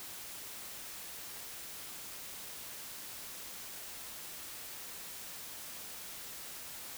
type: silence
effects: white hiss -46 dBFS RMS until 6.97 s